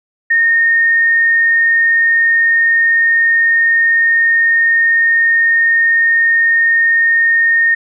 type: tone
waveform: sine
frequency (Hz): 1839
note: A#6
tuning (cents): -24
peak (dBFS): -8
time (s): 0.3-7.75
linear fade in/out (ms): 10
effects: none